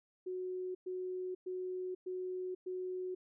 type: tone bursts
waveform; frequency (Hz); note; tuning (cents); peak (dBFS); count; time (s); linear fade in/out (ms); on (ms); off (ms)
sine; 367.9; F#4; -10; -37; 5; 0.26-3.15; 10; 490; 110
effects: none